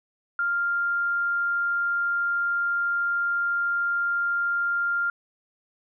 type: tone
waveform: sine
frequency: 1396.9 Hz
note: F6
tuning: in tune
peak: -22 dBFS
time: 0.39-5.1 s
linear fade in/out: 2 ms
effects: none